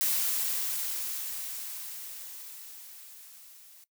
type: noise with level ramp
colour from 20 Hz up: blue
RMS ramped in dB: -27 to -54 dBFS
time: 0.01-3.84 s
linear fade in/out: 0 ms
effects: noise-tail reverb RT60 0.1 s tail -17 dB re dry